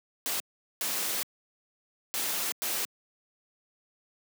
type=noise bursts at uneven times; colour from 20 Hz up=white; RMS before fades=-31 dBFS; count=4; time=0.26-0.4 / 0.81-1.23 / 2.14-2.52 / 2.62-2.85 s; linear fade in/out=0 ms; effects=high-pass 200 Hz 12 dB/octave